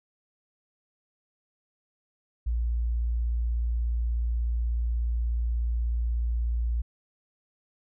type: tone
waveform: sine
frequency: 58.27 Hz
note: A#1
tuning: in tune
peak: -24 dBFS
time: 2.46-6.82 s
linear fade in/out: 10 ms
effects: none